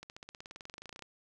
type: accelerating click train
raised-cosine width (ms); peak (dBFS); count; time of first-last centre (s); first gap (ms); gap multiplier
0.2; -29; 22; 0.03-1.023; 69; 0.96
effects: none